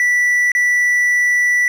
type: tone with dropouts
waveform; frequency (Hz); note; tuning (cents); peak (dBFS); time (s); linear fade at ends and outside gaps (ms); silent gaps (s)
triangle; 1963; B6; -11; -10; 0-1.68; 1; 0.518-0.55
effects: none